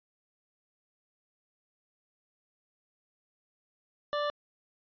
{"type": "tone", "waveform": "25% pulse", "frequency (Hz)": 587.3, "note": "D5", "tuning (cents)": 0, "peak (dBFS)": -25, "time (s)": [4.13, 4.3], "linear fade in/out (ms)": 0, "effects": ["resampled to 11025 Hz"]}